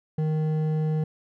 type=tone with hard clipping; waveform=sine; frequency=155.56 Hz; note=D#3; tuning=in tune; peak=-24 dBFS; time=0.18-1.04 s; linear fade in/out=5 ms; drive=8 dB; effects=none